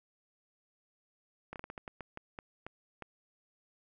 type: slowing click train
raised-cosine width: 0.5 ms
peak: -27 dBFS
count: 12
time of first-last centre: 1.53-3.023 s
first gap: 28 ms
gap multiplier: 1.29
effects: none